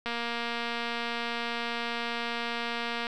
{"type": "click train", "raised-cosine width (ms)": 0.3, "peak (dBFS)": -17, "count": 708, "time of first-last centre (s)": [0.06, 3.069], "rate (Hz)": 235, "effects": []}